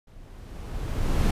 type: noise with level ramp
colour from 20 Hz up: brown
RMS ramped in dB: -49 to -19 dBFS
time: 0.07-1.31 s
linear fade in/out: 5 ms
effects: resampled to 32000 Hz